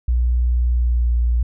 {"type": "tone with pitch glide", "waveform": "sine", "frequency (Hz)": [60.5, 59.22], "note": ["B1", "A#1"], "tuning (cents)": [-35, 28], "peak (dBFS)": -14, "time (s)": [0.08, 1.43], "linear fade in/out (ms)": 5, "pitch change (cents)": -37, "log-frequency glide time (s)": [0.71, 1.15], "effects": []}